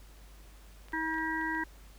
clicks, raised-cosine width 0.3 ms, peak -36 dBFS, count 6, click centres 0.885 / 0.923 / 1.142 / 1.184 / 1.413 / 1.55 s
harmonic tone, 319.6 Hz, D#4, 47 cents sharp, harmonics 1 / 3 / 5 / 6, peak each -36 / -36 / -36 / -36 dBFS, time 0.93-1.64 s, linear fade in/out 5 ms
effects added 50 Hz sine -51 dBFS peak until 1.98 s + pink hiss -59 dBFS RMS until 1.98 s

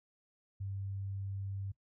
sine tone, 98 Hz, G2, in tune, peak -37 dBFS, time 0.6-1.72 s, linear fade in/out 10 ms, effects noise-tail reverb RT60 0.1 s tail -19 dB re dry

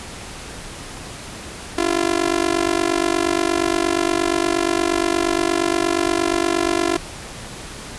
sawtooth tone with amplitude modulation, 342.1 Hz, F4, 36 cents flat, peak -9 dBFS, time 1.78-6.97 s, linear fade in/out 5 ms, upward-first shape sine, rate 48.5 Hz, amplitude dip 100%, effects pink hiss -34 dBFS RMS until 7.98 s + resampled to 24000 Hz

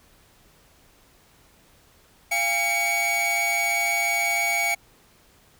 45% pulse tone cluster, 691 / 808 / 2247 Hz, F5 / G#5 / C#7, -19 / -48 / +23 cents, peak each -29 / -31 / -22 dBFS, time 2.31-4.75 s, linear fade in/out 10 ms, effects pink hiss -57 dBFS RMS until 5.59 s

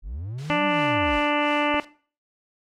triangle linear two-way sweep, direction up then down, 35.87 to 198.9 to 35.87 Hz, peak -28 dBFS, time 0.02-1.22 s, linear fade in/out 50 ms, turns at 0.65 s
white noise with tremolo, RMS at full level -41 dBFS, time 0.38-1.85 s, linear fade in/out 5 ms, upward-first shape sine, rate 2.8 Hz, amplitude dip 70%
harmonic tone, 294.4 Hz, D4, 4 cents sharp, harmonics 1 / 2 / 3 / 4 / 5 / 6 / 7 / 8 / 9 / 10, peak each -25 / -26 / -27 / -29 / -34 / -35 / -29 / -35 / -31 / -34 dBFS, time 0.5-1.8 s, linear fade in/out 0 ms
clicks, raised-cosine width 2 ms, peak -24 dBFS, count 2, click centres 1.742 / 1.745 s
effects noise-tail reverb RT60 0.4 s tail -18 dB re dry + low-pass 5000 Hz 12 dB/octave

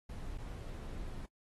brown noise with dropouts, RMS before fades -43 dBFS, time 0.09-1.26 s, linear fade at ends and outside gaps 5 ms, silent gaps 0.375-0.382 s, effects noise-tail reverb RT60 0.1 s tail -26 dB re dry + AAC 32 kbps

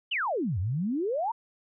sine exponential two-way sweep, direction down then up, 3187 to 84.7 to 965 Hz, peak -26 dBFS, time 0.11-1.32 s, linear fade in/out 10 ms, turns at 0.59 s, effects none

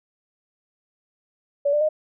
sine tone with pitch steps, 570 / 592.8 / 616.6 Hz, C#5 / D5 / D#5, +48 / +16 / -16 cents, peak -17 dBFS, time 1.65-1.89 s, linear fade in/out 10 ms, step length 80 ms, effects none

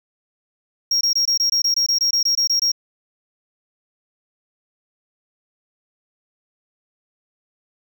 triangle tone bursts, 5588 Hz, F8, in tune, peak -14 dBFS, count 15, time 0.91-2.718 s, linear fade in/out 5 ms, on 100 ms, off 22 ms, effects none

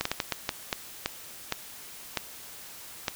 slowing click train, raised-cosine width 0.2 ms, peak -9 dBFS, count 11, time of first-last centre 0.01-3.082 s, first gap 44 ms, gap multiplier 1.4, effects white hiss -45 dBFS RMS until 3.15 s

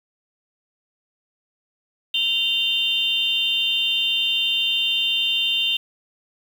sine tone cluster, 2790 / 3103 / 3608 Hz, F7 / G7 / A7, -2 / -18 / +43 cents, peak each -23 dBFS, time 2.14-5.77 s, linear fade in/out 5 ms, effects 7-bit

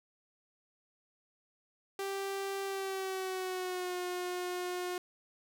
sawtooth tone with pitch glide, 392 to 359.5 Hz, G4 to F#4, 0 to -50 cents, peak -31 dBFS, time 1.99-4.98 s, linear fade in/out 2 ms, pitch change -150 cents, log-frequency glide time 2.64-3.95 s, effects none

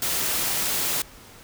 white noise, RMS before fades -25 dBFS, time 0.02-1.02 s, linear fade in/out 2 ms, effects pink hiss -47 dBFS RMS until 1.43 s

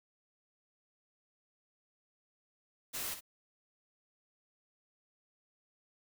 white noise with echo, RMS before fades -39 dBFS, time 2.93-3.15 s, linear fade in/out 20 ms, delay 59 ms, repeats 1, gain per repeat -9 dB, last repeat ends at 3.209 s, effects none

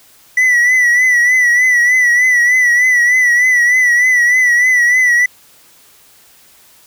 triangle tone with vibrato, 1968 Hz, B6, 7 cents flat, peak -6 dBFS, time 0.37-5.26 s, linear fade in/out 5 ms, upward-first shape triangle, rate 3.3 Hz, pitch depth 67 cents each way, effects white hiss -46 dBFS RMS until 6.86 s

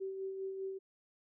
sine tone with tremolo, 384.7 Hz, G4, 33 cents flat, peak -36 dBFS, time 0-0.79 s, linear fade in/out 20 ms, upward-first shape sine, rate 5 Hz, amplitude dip 40%, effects none

